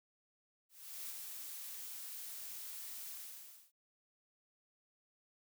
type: noise with ADSR envelope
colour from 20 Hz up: blue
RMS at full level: -44 dBFS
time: 0.69-3.72 s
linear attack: 400 ms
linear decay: 31 ms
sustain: -3 dB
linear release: 610 ms
effects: none